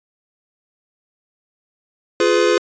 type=chord; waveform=square; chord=F diminished; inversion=none; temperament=just; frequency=349.2 / 419.1 / 502.9 Hz; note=F4 / Ab4 / Cb5; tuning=0 / +16 / +31 cents; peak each=-18 dBFS; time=2.2-2.58 s; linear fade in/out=2 ms; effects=resampled to 16000 Hz